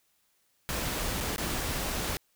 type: noise with dropouts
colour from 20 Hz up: pink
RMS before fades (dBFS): -32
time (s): 0.69-2.17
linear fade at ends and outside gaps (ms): 0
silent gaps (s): 1.203-1.208 / 1.361-1.381
effects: white hiss -71 dBFS RMS until 2.35 s